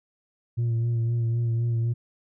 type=tone with vibrato; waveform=sine; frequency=116.54 Hz; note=A#2; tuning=in tune; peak=-19 dBFS; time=0.57-1.94 s; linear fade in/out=20 ms; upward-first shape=sine; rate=3.9 Hz; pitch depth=29 cents each way; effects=tanh soft clip ceiling -21 dBFS